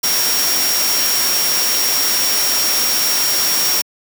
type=tone in noise; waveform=sine; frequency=5588 Hz; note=F8; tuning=in tune; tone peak=-17 dBFS; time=0.03-3.82 s; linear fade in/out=10 ms; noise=white; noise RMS=-18 dBFS; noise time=0.03-3.82 s; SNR=-2 dB; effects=high-pass 200 Hz 12 dB/octave